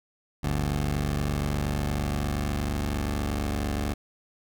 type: tone pair together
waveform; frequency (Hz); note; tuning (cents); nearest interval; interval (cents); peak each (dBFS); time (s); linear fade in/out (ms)
15% pulse; 48.49 / 72.8; G1 / D2; -18 / -15; perfect fifth; 703; -24 / -21; 0.43-3.94; 10
effects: none